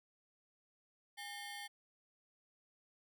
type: ring-modulated tone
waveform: 20% pulse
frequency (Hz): 1318.5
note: E6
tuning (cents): 0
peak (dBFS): -37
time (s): 1.17-1.68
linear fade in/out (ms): 20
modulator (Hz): 501
effects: none